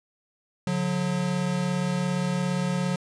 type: tone pair together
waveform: square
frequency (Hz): 143.74 / 181.1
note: D3 / F#3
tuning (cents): -37 / -37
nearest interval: major third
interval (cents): 400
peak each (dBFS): -30 / -26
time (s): 0.67-2.96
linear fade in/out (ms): 2
effects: resampled to 22050 Hz